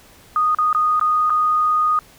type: tone with dropouts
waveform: sine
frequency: 1237 Hz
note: D#6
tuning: 10 cents flat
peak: -14 dBFS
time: 0.36-1.99 s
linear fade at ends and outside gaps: 1 ms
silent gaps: 0.548-0.586 / 0.729-0.748 / 0.996-1.012 / 1.297-1.303 s
effects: pink hiss -48 dBFS RMS until 2.18 s